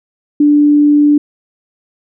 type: tone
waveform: sine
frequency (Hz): 293.7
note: D4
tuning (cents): 0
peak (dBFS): -5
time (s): 0.4-1.18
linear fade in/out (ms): 5
effects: none